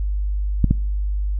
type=clicks; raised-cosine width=5 ms; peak=-3 dBFS; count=2; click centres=0.643 / 0.71 s; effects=noise-tail reverb RT60 0.7 s tail -26 dB re dry + added 50 Hz sine -19 dBFS peak until 1.39 s